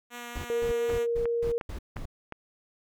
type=tone with vibrato; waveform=5% pulse; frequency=240 Hz; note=B3; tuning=49 cents flat; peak=-27 dBFS; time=0.1-1.07 s; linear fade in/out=50 ms; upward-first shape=triangle; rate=4.1 Hz; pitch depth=12 cents each way
type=noise bursts; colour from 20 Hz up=brown; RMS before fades=-36 dBFS; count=7; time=0.35-2.056 s; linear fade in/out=5 ms; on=98 ms; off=170 ms
type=tone; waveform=sine; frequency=468.7 Hz; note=A#4; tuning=9 cents sharp; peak=-25 dBFS; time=0.5-1.58 s; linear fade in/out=0 ms
type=click train; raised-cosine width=0.5 ms; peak=-22 dBFS; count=5; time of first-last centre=0.9-2.323 s; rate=2.81 Hz
effects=none